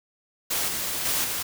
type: noise with level steps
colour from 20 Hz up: white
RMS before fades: -26 / -29 / -25 / -29 dBFS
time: 0.5-1.43 s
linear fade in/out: 10 ms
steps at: 0.68 / 1.05 / 1.24 s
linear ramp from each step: 5 ms
effects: none